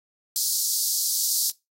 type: high-pass noise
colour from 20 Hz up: pink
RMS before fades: -24 dBFS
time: 0.36-1.5 s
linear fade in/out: 0 ms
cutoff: 4400 Hz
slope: 48 dB/octave
effects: noise-tail reverb RT60 0.2 s tail -20 dB re dry + AAC 48 kbps